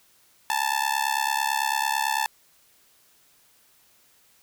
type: tone with amplitude modulation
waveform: sawtooth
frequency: 880 Hz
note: A5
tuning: in tune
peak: -15 dBFS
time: 0.5-2.26 s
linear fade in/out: 0 ms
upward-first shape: sine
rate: 69 Hz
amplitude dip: 95%
effects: white hiss -60 dBFS RMS until 4.42 s